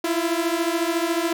sawtooth beating tone pair, 328.9 / 342.9 Hz, E4 / F4, -4 / -32 cents, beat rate 14 Hz, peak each -20 dBFS, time 0.04-1.33 s, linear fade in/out 5 ms, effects none

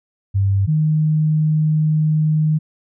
sine tone pair in turn, 98.3 / 154.74 Hz, G2 / D#3, +5 / -9 cents, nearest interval minor sixth, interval 786 cents, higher second, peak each -13 dBFS, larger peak neither, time 0.34-0.67 / 0.67-2.59 s, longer second, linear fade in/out 20 ms, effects none

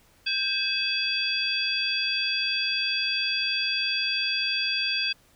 sine tone cluster, 1585 / 2577 / 3380 / 4723 Hz, G6 / E7 / G#7 / D8, +19 / -40 / +30 / +9 cents, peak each -34 / -28 / -29 / -29 dBFS, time 0.26-5.13 s, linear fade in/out 10 ms, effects pink hiss -60 dBFS RMS until 5.35 s

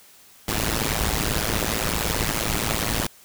pink noise with amplitude modulation, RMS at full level -20 dBFS, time 0.48-3.07 s, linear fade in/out 5 ms, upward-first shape sine, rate 110 Hz, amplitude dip 100%, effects white hiss -51 dBFS RMS until 3.24 s

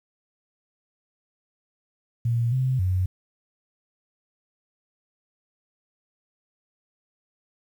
sine tone with pitch steps, 117.6 / 129.8 / 92.2 Hz, A#2 / C3 / F#2, +16 / -13 / -6 cents, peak -20 dBFS, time 2.25-3.06 s, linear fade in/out 5 ms, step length 270 ms, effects 9-bit

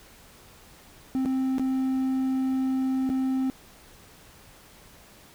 triangle tone with dropouts, 262.6 Hz, C4, 6 cents sharp, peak -21 dBFS, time 1.15-3.5 s, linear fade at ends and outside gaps 0 ms, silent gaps 1.251-1.258 / 1.583-1.596 / 3.092-3.1 s, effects pink hiss -52 dBFS RMS until 5.34 s

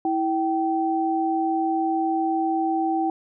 sine tone pair together, 326.4 / 774 Hz, E4 / G5, -17 / -22 cents, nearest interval octave + minor third, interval 1495 cents, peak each -23 dBFS, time 0.05-3.1 s, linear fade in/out 2 ms, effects none

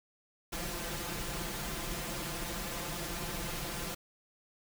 pink noise with comb filter, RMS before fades -38 dBFS, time 0.52-3.95 s, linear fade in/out 10 ms, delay 5.8 ms, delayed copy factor +0.8, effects none

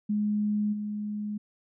sine tone with level steps, 209.2 Hz, G#3, 13 cents sharp, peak -24 / -30 dBFS, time 0.09-1.38 s, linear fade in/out 10 ms, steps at 0.72 s, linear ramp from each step 20 ms, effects none

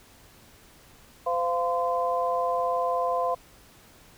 sine tone cluster, 513 / 694 / 1028 Hz, C5 / F5 / C6, -34 / -11 / -31 cents, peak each -28 / -27 / -28 dBFS, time 1.26-3.35 s, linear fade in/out 10 ms, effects pink hiss -54 dBFS RMS until 4.17 s

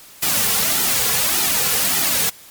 white noise with flanger, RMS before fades -18 dBFS, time 0.22-2.3 s, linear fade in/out 10 ms, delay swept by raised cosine 1.8 to 3.3 ms, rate 1.7 Hz, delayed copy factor -0.65, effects white hiss -43 dBFS RMS until 2.5 s + MP3 96 kbps

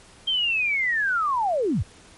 sine linear sweep, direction down, 3189 to 57.6 Hz, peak -20 dBFS, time 0.27-1.83 s, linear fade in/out 10 ms, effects pink hiss -50 dBFS RMS until 2.17 s + MP3 48 kbps

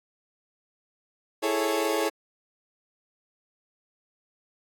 30% pulse chord, A major seventh, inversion second, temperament equal, 329.6 / 415.3 / 440 / 554.4 Hz, E4 / G#4 / A4 / C#5, 0 / 0 / 0 / 0 cents, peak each -27 dBFS, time 1.42-2.1 s, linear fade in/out 20 ms, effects AAC 64 kbps

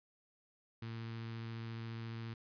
sawtooth tone with notch filter, 114.3 Hz, A#2, 34 cents flat, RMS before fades -44 dBFS, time 0.82-2.34 s, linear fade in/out 5 ms, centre 620 Hz, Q 0.84, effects resampled to 11025 Hz

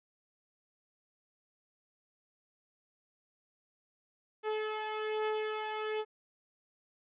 sawtooth beating tone pair, 430.5 / 431.7 Hz, A4 / A4, -38 / -33 cents, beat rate 1.2 Hz, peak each -30 / -35 dBFS, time 4.43-6.05 s, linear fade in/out 50 ms, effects resampled to 8000 Hz

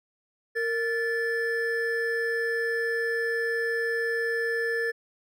triangle tone pair together, 462.7 / 1747 Hz, A#4 / A6, -13 / -13 cents, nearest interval octave + major seventh, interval 2300 cents, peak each -26 dBFS, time 0.55-4.92 s, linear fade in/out 20 ms, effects none

